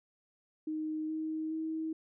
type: tone with pitch steps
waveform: sine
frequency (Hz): 311.1 / 314.9 / 318.7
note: D#4 / D#4 / D#4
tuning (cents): 0 / +21 / +42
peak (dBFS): -33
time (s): 0.67-1.93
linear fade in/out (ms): 5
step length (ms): 420
effects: none